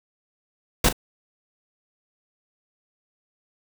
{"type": "noise with echo", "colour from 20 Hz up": "pink", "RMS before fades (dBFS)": -17, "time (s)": [0.84, 0.89], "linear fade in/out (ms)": 5, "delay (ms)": 38, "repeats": 1, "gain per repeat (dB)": -12, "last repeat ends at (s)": 0.928, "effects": []}